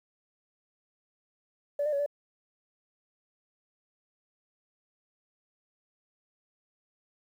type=tone with pitch steps; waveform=sine; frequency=577 / 602 / 563 / 579 Hz; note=D5 / D5 / C#5 / D5; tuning=-31 / +43 / +27 / -25 cents; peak=-25 dBFS; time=1.79-2.062 s; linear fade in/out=5 ms; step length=68 ms; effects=tanh soft clip ceiling -21 dBFS + 10-bit